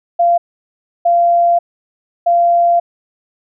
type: tone bursts at uneven times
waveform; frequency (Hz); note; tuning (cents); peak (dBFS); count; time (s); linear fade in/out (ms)
sine; 690; F5; -21; -8; 3; 0.19-0.38 / 1.05-1.59 / 2.26-2.8; 10
effects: none